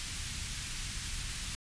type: band-stop noise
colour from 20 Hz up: pink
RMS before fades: -38 dBFS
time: 0-1.55 s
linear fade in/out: 0 ms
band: 120 to 2200 Hz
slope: 12 dB/octave
effects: resampled to 22050 Hz